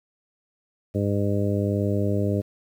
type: harmonic tone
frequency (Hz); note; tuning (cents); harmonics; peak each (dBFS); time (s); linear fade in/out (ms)
101.3; G#2; -43; 1 / 2 / 3 / 4 / 5 / 6; -24 / -27 / -29 / -30 / -31 / -32; 0.94-2.42; 20
effects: 9-bit